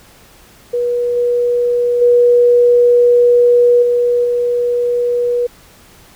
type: tone with level steps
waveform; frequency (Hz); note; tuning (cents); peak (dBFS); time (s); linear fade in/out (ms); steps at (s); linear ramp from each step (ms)
sine; 483.8; B4; -36; -13 / -11 / -6 / -10 / -12; 0.73-5.47; 10; 1.16 / 2.01 / 3.82 / 4.24; 10
effects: pink hiss -44 dBFS RMS until 6.15 s